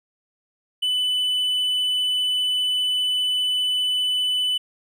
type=tone; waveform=triangle; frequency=2995 Hz; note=F#7; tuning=20 cents sharp; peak=-18 dBFS; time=0.82-4.58 s; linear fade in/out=10 ms; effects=none